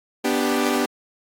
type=chord; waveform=sawtooth; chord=G major; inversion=first; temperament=equal; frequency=246.9 / 293.7 / 392 Hz; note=B3 / D4 / G4; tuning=0 / 0 / 0 cents; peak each=-19 / -20 / -20 dBFS; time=0.24-0.86 s; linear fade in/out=10 ms; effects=AAC 64 kbps